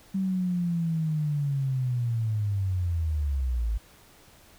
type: linear sweep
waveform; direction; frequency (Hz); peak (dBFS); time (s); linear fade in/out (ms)
sine; down; 193.6 to 51.91; -24; 0.14-3.78; 10
effects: pink hiss -55 dBFS RMS until 4.58 s